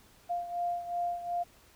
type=beating tone pair; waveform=sine; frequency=698.5 / 701.2 Hz; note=F5 / F5; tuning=0 / +7 cents; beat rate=2.7 Hz; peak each=-32 / -37 dBFS; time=0.29-1.44 s; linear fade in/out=20 ms; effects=pink hiss -60 dBFS RMS until 1.75 s